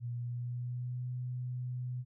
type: tone with pitch glide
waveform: sine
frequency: 120 to 124.95 Hz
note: B2 to B2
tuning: -49 to +21 cents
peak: -35 dBFS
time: 0-2.05 s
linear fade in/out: 50 ms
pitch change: +70 cents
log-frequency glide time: 0.11-1.08 s
effects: none